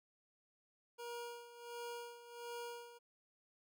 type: tone with tremolo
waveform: 25% pulse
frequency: 475.1 Hz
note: A#4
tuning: 33 cents sharp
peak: -40 dBFS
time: 0.98-2.99 s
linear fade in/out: 20 ms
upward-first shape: sine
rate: 1.4 Hz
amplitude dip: 75%
effects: none